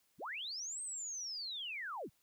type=linear two-way sweep; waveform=sine; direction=up then down; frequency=61.74 to 8430 to 61.74 Hz; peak=-40 dBFS; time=0.18-2.1 s; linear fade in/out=50 ms; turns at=0.82 s; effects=white hiss -75 dBFS RMS until 2.22 s